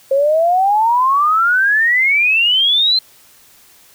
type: exponential sweep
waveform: sine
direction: up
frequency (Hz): 532 to 4156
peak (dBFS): -10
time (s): 0.11-2.99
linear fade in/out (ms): 5
effects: white hiss -47 dBFS RMS until 3.94 s